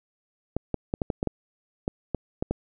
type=clicks; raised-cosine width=2 ms; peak=-12 dBFS; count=11; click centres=0.566 / 0.743 / 0.939 / 1.018 / 1.102 / 1.229 / 1.273 / 1.879 / 2.147 / 2.425 / 2.51 s; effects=none